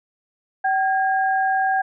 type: tone pair together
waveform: sine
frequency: 767 / 1625.2 Hz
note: G5 / G#6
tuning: -38 / -38 cents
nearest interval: octave + minor second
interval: 1300 cents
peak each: -18 / -23 dBFS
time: 0.64-1.82 s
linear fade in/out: 10 ms
effects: none